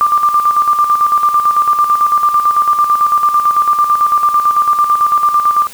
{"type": "tone with tremolo", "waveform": "sine", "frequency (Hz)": 1188, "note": "D6", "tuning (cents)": 20, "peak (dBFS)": -6, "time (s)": [0.01, 5.67], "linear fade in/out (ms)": 0, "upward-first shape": "square", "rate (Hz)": 9, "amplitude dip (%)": 55, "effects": ["white hiss -34 dBFS RMS until 5.73 s"]}